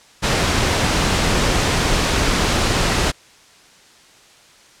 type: noise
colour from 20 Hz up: pink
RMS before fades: -17 dBFS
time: 0.22-3.12 s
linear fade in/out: 20 ms
effects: white hiss -48 dBFS RMS until 4.8 s + low-pass 7000 Hz 12 dB/octave